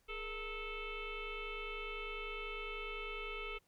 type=tone with frequency modulation; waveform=sine; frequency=1304 Hz; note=E6; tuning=19 cents flat; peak=-40 dBFS; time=0.08-3.59 s; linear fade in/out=20 ms; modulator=443 Hz; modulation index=3.8; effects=pink hiss -75 dBFS RMS until 3.67 s